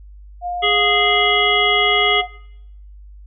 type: tone with pitch glide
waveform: sine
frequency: 708 to 725.4 Hz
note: F5 to F#5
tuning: +23 to -34 cents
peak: -21 dBFS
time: 0.41-2.28 s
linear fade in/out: 50 ms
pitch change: +43 cents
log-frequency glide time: 0.52-1.6 s
type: harmonic tone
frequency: 415.3 Hz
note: G#4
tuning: in tune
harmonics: 1 / 3 / 5 / 7 / 8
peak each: -21 / -22 / -19 / -22 / -19 dBFS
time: 0.62-2.22 s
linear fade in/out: 20 ms
effects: noise-tail reverb RT60 0.8 s tail -21 dB re dry + added 50 Hz sine -37 dBFS peak until 3.26 s